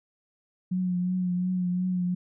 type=tone with vibrato; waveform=sine; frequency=181.2 Hz; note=F#3; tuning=36 cents flat; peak=-24 dBFS; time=0.71-2.15 s; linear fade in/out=10 ms; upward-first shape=triangle; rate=2.8 Hz; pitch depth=36 cents each way; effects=none